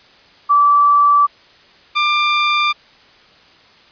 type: tone pair in turn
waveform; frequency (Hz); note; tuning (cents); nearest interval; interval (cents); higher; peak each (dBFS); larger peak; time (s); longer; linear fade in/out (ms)
sine / 20% pulse; 1159 / 1190.2; D6 / D6; -23 / +23; unison; 46; second; -8; neither; 0.49-1.27 / 1.95-2.73; neither; 20
effects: white hiss -47 dBFS RMS until 3.91 s + resampled to 11025 Hz